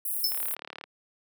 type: high-pass noise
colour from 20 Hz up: white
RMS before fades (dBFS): -31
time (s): 0.05-0.55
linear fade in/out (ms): 5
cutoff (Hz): 9600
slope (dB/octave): 48
type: tone with exponential decay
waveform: sine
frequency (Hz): 5274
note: E8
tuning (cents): 0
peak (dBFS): -20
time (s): 0.24-0.41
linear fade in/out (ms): 2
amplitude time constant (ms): 36
type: click train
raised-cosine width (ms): 0.3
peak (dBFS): -23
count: 20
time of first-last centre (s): 0.32-0.839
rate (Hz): 36.6
effects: high-pass 400 Hz 12 dB/octave